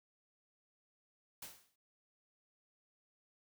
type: noise with exponential decay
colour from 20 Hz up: white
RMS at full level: -45 dBFS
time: 1.42-1.76 s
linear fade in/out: 5 ms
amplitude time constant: 72 ms
effects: none